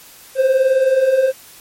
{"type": "beating tone pair", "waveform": "triangle", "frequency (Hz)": [510, 529], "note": ["C5", "C5"], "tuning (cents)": [-44, 19], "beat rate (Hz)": 19, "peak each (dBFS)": [-17, -10], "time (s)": [0.35, 1.33], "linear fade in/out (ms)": 50, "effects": ["white hiss -42 dBFS RMS until 1.6 s", "MP3 64 kbps"]}